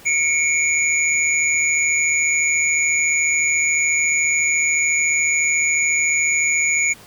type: tone cluster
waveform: sine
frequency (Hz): 2199 / 2353 / 6830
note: C#7 / D7 / G#8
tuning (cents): -14 / +3 / +48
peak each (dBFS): -19 / -21 / -20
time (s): 0.05-6.94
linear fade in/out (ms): 20
effects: pink hiss -44 dBFS RMS until 7.06 s + high-pass 60 Hz 12 dB/octave